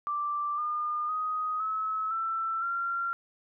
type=tone with pitch steps; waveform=sine; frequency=1174.7 / 1212.6 / 1251.8 / 1292.2 / 1333.9 / 1376.9 Hz; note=D6 / D#6 / D#6 / E6 / E6 / F6; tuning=0 / -45 / +10 / -35 / +20 / -25 cents; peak=-28 dBFS; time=0.07-3.13 s; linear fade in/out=0 ms; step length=510 ms; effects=none